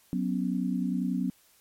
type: chord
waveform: sine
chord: F# suspended fourth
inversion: none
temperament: equal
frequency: 185 / 246.9 / 277.2 Hz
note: F#3 / B3 / C#4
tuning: 0 / 0 / 0 cents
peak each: -29 / -30 / -33 dBFS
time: 0.13-1.3 s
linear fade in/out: 0 ms
effects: white hiss -62 dBFS RMS until 1.6 s + MP3 64 kbps